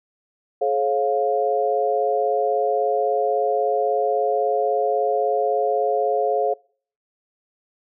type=tone cluster; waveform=sine; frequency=426.7 / 543 / 703 Hz; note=G#4 / C#5 / F5; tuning=+47 / -36 / +11 cents; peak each=-22 dBFS; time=0.61-6.54 s; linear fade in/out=10 ms; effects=noise-tail reverb RT60 0.5 s tail -26 dB re dry